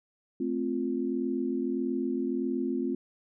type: chord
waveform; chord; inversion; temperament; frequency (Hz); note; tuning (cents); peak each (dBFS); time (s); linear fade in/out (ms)
sine; F major; first; equal; 220 / 261.6 / 349.2; A3 / C4 / F4; 0 / 0 / 0; -34 / -30 / -32; 0.4-2.95; 5
effects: none